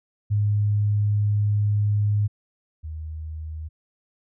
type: tone pair in turn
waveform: sine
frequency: 103.83 / 78.45 Hz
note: G#2 / D#2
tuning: 0 / +15 cents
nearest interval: perfect fourth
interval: 485 cents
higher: first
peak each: -18 / -30 dBFS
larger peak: first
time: 0.3-2.28 / 2.83-3.69 s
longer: first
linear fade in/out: 20 ms
effects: none